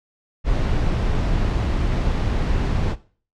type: noise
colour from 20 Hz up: brown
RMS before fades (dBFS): -20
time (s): 0.44-2.96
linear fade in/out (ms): 50
effects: noise-tail reverb RT60 0.4 s tail -17 dB re dry + low-pass 5000 Hz 12 dB/octave